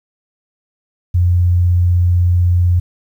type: tone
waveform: sine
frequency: 88.4 Hz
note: F2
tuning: 22 cents sharp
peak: -9 dBFS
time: 1.14-2.8 s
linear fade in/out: 10 ms
effects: 8-bit